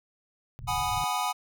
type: low-pass noise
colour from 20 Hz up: white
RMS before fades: -38 dBFS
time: 0.59-1.04 s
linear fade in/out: 0 ms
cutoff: 140 Hz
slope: 48 dB/octave
type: chord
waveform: square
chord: G# minor seventh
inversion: third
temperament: equal with one note detuned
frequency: 740 / 830.6 / 987.8 / 1240.9 Hz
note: F#5 / G#5 / B5 / D#6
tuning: 0 / 0 / 0 / -5 cents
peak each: -33 dBFS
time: 0.67-1.33 s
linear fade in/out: 20 ms
effects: none